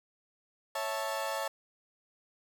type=chord; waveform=30% pulse; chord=A major; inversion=first; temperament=equal; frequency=554.4 / 659.3 / 880 Hz; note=C#5 / E5 / A5; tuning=0 / 0 / 0 cents; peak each=-34 / -35 / -34 dBFS; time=0.75-1.48 s; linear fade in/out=5 ms; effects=none